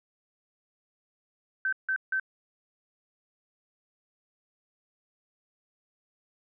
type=tone bursts; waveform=sine; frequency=1543 Hz; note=G6; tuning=28 cents flat; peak=-25 dBFS; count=3; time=1.65-2.198 s; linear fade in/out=2 ms; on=76 ms; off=160 ms; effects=none